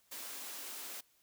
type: high-pass noise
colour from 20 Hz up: white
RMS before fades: -45 dBFS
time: 0.11-1.01 s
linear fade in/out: 10 ms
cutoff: 220 Hz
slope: 48 dB/octave
effects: white hiss -71 dBFS RMS until 1.22 s